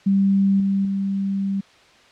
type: tone with level steps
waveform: sine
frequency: 196 Hz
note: G3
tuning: in tune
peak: -14 / -17 / -20 dBFS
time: 0.06-1.61 s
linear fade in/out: 10 ms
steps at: 0.6 / 0.85 s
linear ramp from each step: 2 ms
effects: white hiss -51 dBFS RMS until 2.11 s + low-pass 4000 Hz 12 dB/octave